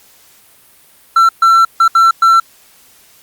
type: tone bursts at uneven times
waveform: triangle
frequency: 1346 Hz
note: E6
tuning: 36 cents sharp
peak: -3 dBFS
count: 5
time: 1.16-1.29 / 1.42-1.65 / 1.8-1.88 / 1.95-2.11 / 2.22-2.4 s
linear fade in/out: 5 ms
effects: white hiss -46 dBFS RMS until 3.22 s + Opus 48 kbps